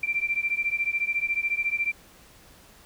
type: beating tone pair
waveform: sine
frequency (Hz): 2348 / 2362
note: D7 / D7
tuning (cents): -1 / +9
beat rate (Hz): 14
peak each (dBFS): -27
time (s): 0.03-1.92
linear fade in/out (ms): 5
effects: pink hiss -53 dBFS RMS until 2.85 s